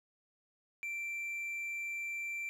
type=tone; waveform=triangle; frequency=2349 Hz; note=D7; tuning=in tune; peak=-35 dBFS; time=0.83-2.49 s; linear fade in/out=0 ms; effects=none